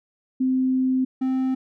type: tone pair in turn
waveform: sine / triangle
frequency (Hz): 259.2 / 260.9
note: C4 / C4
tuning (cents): -16 / -5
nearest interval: unison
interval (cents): 11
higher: second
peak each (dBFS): -18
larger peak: neither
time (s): 0.4-1.05 / 1.21-1.55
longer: first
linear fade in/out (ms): 10
effects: none